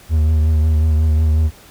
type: tone with vibrato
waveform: triangle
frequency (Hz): 78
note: D#2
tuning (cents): +5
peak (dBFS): -9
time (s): 0.09-1.51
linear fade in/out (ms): 50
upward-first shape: triangle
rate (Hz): 5.5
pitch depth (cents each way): 42
effects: pink hiss -44 dBFS RMS until 1.7 s